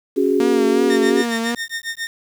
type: chord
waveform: sine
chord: C# suspended fourth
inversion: none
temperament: equal with one note detuned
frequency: 277.2 / 370 / 414.1 Hz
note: C#4 / F#4 / G#4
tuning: 0 / 0 / -5 cents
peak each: -19 / -18 / -18 dBFS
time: 0.16-1.23 s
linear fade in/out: 20 ms
type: tone with vibrato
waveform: sawtooth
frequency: 233.1 Hz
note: A#3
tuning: in tune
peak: -16 dBFS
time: 0.4-1.55 s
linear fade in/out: 2 ms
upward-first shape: sine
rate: 2.8 Hz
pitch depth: 43 cents each way
type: tone with tremolo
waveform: sawtooth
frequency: 1830 Hz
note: A#6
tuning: 32 cents flat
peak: -18 dBFS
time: 0.9-2.07 s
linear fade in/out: 0 ms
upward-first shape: sine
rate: 7.3 Hz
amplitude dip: 95%
effects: low-pass 10000 Hz 12 dB/octave + 7-bit